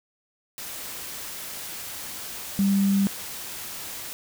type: tone in noise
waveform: sine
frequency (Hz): 197.4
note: G3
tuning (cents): +12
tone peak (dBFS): -18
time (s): 2.59-3.07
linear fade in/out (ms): 0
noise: white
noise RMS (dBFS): -36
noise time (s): 0.58-4.13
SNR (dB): +15
effects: none